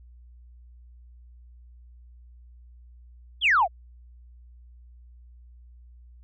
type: exponential sweep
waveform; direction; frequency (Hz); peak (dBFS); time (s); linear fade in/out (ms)
sine; down; 3539 to 622.3; -16; 3.41-3.68; 50
effects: tanh soft clip ceiling -12 dBFS + added 60 Hz sine -47 dBFS peak until 6.23 s